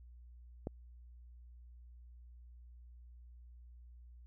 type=click; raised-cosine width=2 ms; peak=-25 dBFS; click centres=0.671 s; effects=added 60 Hz sine -53 dBFS peak until 4.26 s